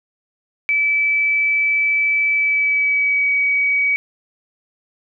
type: tone with pitch glide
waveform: sine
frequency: 2307 to 2267 Hz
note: D7 to C#7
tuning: -31 to +38 cents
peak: -14 dBFS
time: 0.69-3.96 s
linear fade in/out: 0 ms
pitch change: -31 cents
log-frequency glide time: 2.33-3.31 s
effects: none